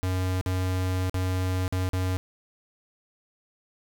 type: tone with dropouts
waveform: square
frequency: 92.5 Hz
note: F#2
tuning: in tune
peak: -25 dBFS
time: 0.03-2.17 s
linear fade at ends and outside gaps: 0 ms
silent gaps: 0.412-0.461 / 1.096-1.143 / 1.679-1.725 / 1.89-1.933 s
effects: none